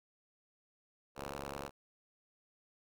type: ring-modulated tone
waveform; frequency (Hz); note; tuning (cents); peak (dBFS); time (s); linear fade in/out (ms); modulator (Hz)
5% pulse; 70; C#2; +18; -27; 1.15-1.71; 50; 513
effects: none